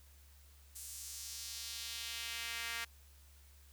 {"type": "tone with high-pass filter sweep", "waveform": "sawtooth", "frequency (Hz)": 232, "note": "A#3", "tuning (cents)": -8, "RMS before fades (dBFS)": -44, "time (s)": [0.75, 2.85], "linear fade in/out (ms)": 10, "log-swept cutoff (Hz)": [8500, 1800], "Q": 1.4, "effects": ["added 70 Hz sine -59 dBFS peak until 3.72 s", "white hiss -66 dBFS RMS until 3.72 s"]}